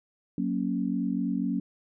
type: chord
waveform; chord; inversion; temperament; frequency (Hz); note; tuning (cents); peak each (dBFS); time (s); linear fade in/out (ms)
sine; F# major; none; equal; 185 / 233.1 / 277.2; F#3 / A#3 / C#4; 0 / 0 / 0; -30; 0.38-1.6; 2
effects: none